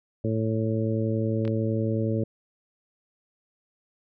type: harmonic tone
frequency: 110.9 Hz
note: A2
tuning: 14 cents sharp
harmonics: 1 / 2 / 3 / 4 / 5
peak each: -26 / -29 / -31 / -32 / -33 dBFS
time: 0.24-2.24 s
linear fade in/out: 5 ms
type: clicks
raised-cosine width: 0.3 ms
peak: -25 / -24 dBFS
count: 2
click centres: 1.452 / 1.478 s
effects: none